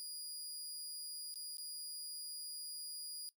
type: tone with dropouts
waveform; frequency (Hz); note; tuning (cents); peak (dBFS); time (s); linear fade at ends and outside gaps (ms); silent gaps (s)
20% pulse; 4873; D#8; -37; -38; 0-3.29; 0; 1.341-1.357 / 1.57-1.582
effects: noise-tail reverb RT60 0.1 s tail -17 dB re dry